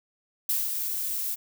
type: noise with ADSR envelope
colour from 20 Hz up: violet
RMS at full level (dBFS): -25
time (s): 0.49-1.36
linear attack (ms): 3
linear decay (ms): 180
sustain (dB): -5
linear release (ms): 26
effects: none